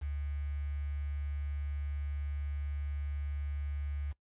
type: tone with quantisation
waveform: sine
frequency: 72.1 Hz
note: D2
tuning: 31 cents flat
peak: -34 dBFS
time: 0.01-4.13 s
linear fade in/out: 20 ms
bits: 9
effects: noise-tail reverb RT60 0.1 s tail -19 dB re dry + resampled to 8000 Hz